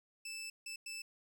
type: tone bursts at uneven times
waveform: 20% pulse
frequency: 2637 Hz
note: E7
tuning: in tune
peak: -38 dBFS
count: 3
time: 0.25-0.5 / 0.66-0.76 / 0.86-1.02 s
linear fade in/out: 5 ms
effects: none